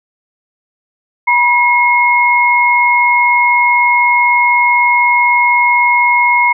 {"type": "tone pair together", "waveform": "sine", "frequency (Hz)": [968, 2158], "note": ["B5", "C#7"], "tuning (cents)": [-35, -47], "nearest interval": "octave + major second", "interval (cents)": 1388, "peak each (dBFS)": -10, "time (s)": [1.27, 6.53], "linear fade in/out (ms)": 10, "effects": []}